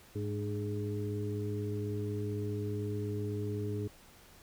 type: harmonic tone with a mistuned harmonic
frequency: 104.1 Hz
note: G#2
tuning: 5 cents sharp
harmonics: 1 / 2 / 3 / 4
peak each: -35 / -43 / -41 / -39 dBFS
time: 0.15-3.88 s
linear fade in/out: 10 ms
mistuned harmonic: 3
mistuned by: -46 cents
effects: pink hiss -58 dBFS RMS until 4.42 s